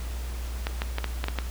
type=clicks; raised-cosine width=0.3 ms; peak=-12 dBFS; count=7; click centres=0.669 / 0.819 / 0.984 / 1.043 / 1.241 / 1.284 / 1.387 s; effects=added 60 Hz sine -30 dBFS peak until 1.5 s + pink hiss -43 dBFS RMS until 1.5 s